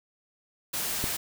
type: noise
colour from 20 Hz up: white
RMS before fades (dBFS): -31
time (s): 0.73-1.17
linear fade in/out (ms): 10
type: click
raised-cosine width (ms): 3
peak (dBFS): -18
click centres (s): 1.041
effects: none